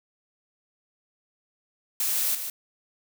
blue noise with echo, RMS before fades -26 dBFS, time 2-2.35 s, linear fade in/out 2 ms, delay 150 ms, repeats 1, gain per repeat -7 dB, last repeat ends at 2.5 s, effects none

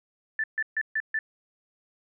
sine tone bursts, 1760 Hz, A6, in tune, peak -24 dBFS, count 5, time 0.39-1.19 s, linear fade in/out 2 ms, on 48 ms, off 140 ms, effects none

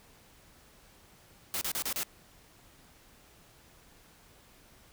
white noise bursts, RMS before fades -33 dBFS, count 5, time 1.54-2.032 s, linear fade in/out 0 ms, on 72 ms, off 33 ms, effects pink hiss -59 dBFS RMS until 4.92 s

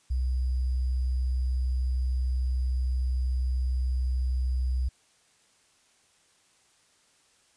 sine tone with sample-and-hold, 63.4 Hz, B1, 46 cents sharp, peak -24 dBFS, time 0.1-4.89 s, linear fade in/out 10 ms, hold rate 4900 Hz, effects white hiss -64 dBFS RMS until 7.56 s + resampled to 22050 Hz

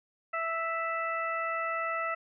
harmonic tone, 659.3 Hz, E5, in tune, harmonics 1 / 2 / 3 / 4, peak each -36 / -32 / -36 / -41 dBFS, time 0.33-2.15 s, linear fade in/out 10 ms, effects none

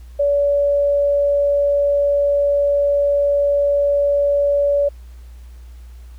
sine tone, 571 Hz, D5, 49 cents flat, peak -13 dBFS, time 0.19-4.89 s, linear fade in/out 10 ms, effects added 60 Hz sine -35 dBFS peak until 6.18 s + pink hiss -55 dBFS RMS until 6.18 s

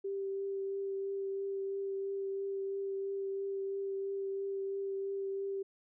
sine tone with vibrato, 392 Hz, G4, in tune, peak -34 dBFS, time 0.04-5.63 s, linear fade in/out 10 ms, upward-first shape triangle, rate 3 Hz, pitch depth 13 cents each way, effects none

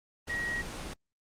sine tone in noise, 1900 Hz, A#6, 33 cents sharp, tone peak -31 dBFS, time 0.29-0.62 s, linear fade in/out 10 ms, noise pink, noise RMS -39 dBFS, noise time 0.27-0.94 s, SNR +5 dB, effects low-pass 8000 Hz 12 dB/octave + Opus 32 kbps

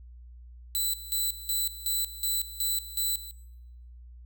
5% pulse tone with tremolo, 3993 Hz, B7, 18 cents sharp, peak -18 dBFS, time 0.75-3.31 s, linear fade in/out 0 ms, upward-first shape square, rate 2.7 Hz, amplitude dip 80%, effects noise-tail reverb RT60 0.9 s tail -22 dB re dry + added 60 Hz sine -45 dBFS peak until 4.25 s

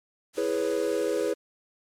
white noise, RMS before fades -41 dBFS, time 0.33-1.35 s, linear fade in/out 50 ms
triangle chord, C# minor seventh, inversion first, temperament equal, 329.6 / 415.3 / 493.9 / 554.4 Hz, E4 / G#4 / B4 / C#5, 0 / 0 / 0 / 0 cents, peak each -30 / -27 / -27 / -30 dBFS, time 0.37-1.34 s, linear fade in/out 10 ms
effects low-pass 9000 Hz 12 dB/octave

